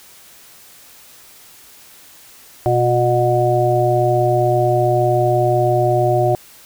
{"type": "harmonic tone with a mistuned harmonic", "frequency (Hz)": 122, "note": "B2", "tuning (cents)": -21, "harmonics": [1, 3, 5, 6], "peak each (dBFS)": [-18, -18, -18, -18], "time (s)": [2.66, 6.35], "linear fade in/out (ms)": 0, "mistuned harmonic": 3, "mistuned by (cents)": -23, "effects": ["white hiss -44 dBFS RMS until 6.65 s"]}